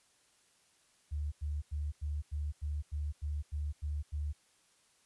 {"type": "tone bursts", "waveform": "sine", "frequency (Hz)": 74, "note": "D2", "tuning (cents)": 14, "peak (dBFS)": -33, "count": 11, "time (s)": [1.11, 4.33], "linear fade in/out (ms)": 20, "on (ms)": 210, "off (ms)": 91, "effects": ["white hiss -69 dBFS RMS until 5.05 s", "resampled to 24000 Hz"]}